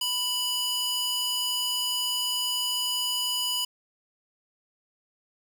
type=tone with high-pass filter; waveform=square; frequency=987.8 Hz; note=B5; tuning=in tune; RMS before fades=-28 dBFS; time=0.01-3.65 s; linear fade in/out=5 ms; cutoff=3000 Hz; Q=1.3; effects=9-bit